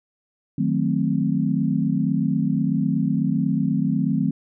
sine chord, D# diminished seventh, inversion none, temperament equal with one note detuned, 155.56 / 183.61 / 220 / 261.6 Hz, D#3 / F#3 / A3 / C4, 0 / -13 / 0 / 0 cents, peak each -24 dBFS, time 0.58-4.31 s, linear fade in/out 5 ms, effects none

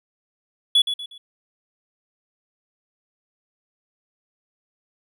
triangle tone with echo, 3400 Hz, G#7, 40 cents sharp, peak -11 dBFS, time 0.75-0.82 s, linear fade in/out 5 ms, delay 120 ms, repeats 3, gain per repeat -9 dB, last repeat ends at 1.18 s, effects none

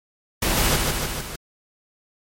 pink noise with echo, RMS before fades -21 dBFS, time 0.42-0.76 s, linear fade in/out 5 ms, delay 150 ms, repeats 4, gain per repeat -3 dB, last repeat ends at 1.36 s, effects MP3 64 kbps

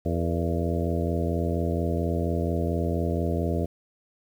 harmonic tone with a mistuned harmonic, 84.3 Hz, E2, 39 cents sharp, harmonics 1 / 2 / 3 / 4 / 5 / 6 / 7 / 8, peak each -27 / -30 / -32 / -33 / -34 / -35 / -35 / -36 dBFS, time 0.05-3.66 s, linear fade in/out 10 ms, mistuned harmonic 6, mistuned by -65 cents, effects 9-bit

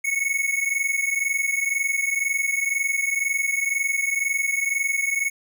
square tone pair together, 2195 / 2217 Hz, C#7 / C#7, -18 / 0 cents, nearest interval unison, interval 18 cents, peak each -25 dBFS, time 0.04-5.3 s, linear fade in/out 10 ms, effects none

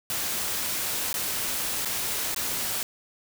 white noise with dropouts, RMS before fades -29 dBFS, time 0.1-2.83 s, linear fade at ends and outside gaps 1 ms, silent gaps 1.129-1.141 / 1.849-1.856 / 2.346-2.362 s, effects none

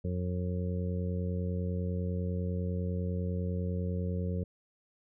harmonic tone, 90 Hz, F#2, 47 cents flat, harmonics 1 / 2 / 3 / 4 / 5 / 6, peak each -32 / -35 / -48 / -47 / -41 / -45 dBFS, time 0.04-4.44 s, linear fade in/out 10 ms, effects none

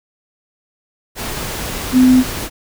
sine tone in noise, 255.1 Hz, C4, 44 cents flat, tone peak -6 dBFS, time 1.92-2.24 s, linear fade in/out 50 ms, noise pink, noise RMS -24 dBFS, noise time 1.15-2.5 s, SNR +15 dB, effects none

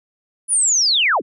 sine linear sweep, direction down, 10000 to 135.9 Hz, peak -13 dBFS, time 0.48-1.22 s, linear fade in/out 50 ms, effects none

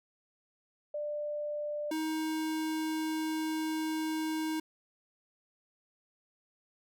sine / square tone pair in turn, 593 / 315 Hz, D5 / D#4, +17 / +21 cents, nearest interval major seventh, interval 1096 cents, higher first, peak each -33 / -32 dBFS, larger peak second, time 0.94-1.91 / 1.91-4.6 s, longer second, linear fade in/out 5 ms, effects none

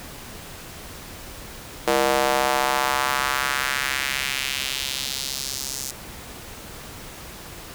square tone with high-pass filter sweep, 67.4 Hz, C#2, 48 cents flat, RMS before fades -24 dBFS, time 1.87-5.91 s, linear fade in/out 5 ms, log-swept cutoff 480 to 6500 Hz, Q 1.6, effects pink hiss -39 dBFS RMS until 7.74 s

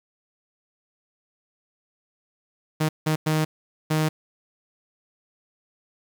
sawtooth tone bursts at uneven times, 155.8 Hz, D#3, 3 cents sharp, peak -16 dBFS, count 4, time 2.8-2.89 / 3.06-3.16 / 3.26-3.45 / 3.9-4.09 s, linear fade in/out 10 ms, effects 8-bit

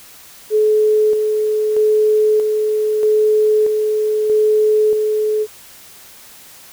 sine tone with tremolo, 428.3 Hz, A4, 47 cents flat, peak -10 dBFS, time 0.5-5.47 s, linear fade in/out 50 ms, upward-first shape square, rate 0.79 Hz, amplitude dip 35%, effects white hiss -41 dBFS RMS until 6.72 s

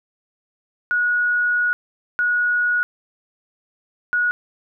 sine tone bursts at uneven times, 1456 Hz, F#6, 28 cents flat, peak -16 dBFS, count 3, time 0.91-1.73 / 2.19-2.83 / 4.13-4.31 s, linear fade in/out 0 ms, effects none

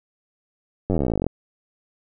slowing click train, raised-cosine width 2 ms, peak -9 dBFS, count 24, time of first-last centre 0.9-1.266 s, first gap 10 ms, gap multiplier 1.04, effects none

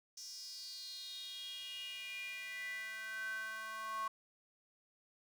square tone with high-pass filter sweep, 219.7 Hz, A3, 2 cents flat, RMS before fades -45 dBFS, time 0.17-4.08 s, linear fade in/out 5 ms, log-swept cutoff 5700 to 1100 Hz, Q 7.8, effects none

